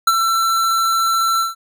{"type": "tone with ADSR envelope", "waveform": "square", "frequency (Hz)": 1343, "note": "E6", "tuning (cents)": 32, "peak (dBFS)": -8, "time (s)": [0.07, 1.55], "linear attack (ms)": 6, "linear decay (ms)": 37, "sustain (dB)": -7, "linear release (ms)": 150, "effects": []}